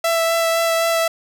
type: tone with vibrato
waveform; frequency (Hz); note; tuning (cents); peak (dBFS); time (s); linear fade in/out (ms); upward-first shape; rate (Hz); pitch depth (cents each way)
sawtooth; 663; E5; +10; -12; 0.04-1.08; 5; sine; 3.9; 12
effects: none